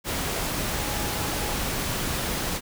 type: tone in noise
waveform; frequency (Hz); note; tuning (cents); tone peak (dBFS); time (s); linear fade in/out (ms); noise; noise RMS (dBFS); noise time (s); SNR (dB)
sine; 832; G#5; +3; -38; 0.74-1.58; 50; pink; -28; 0.04-2.61; -13
effects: none